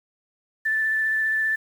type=tone with vibrato; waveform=sine; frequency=1759 Hz; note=A6; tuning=1 cent flat; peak=-20 dBFS; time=0.65-1.56 s; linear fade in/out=10 ms; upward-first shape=sine; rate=15 Hz; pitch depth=11 cents each way; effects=8-bit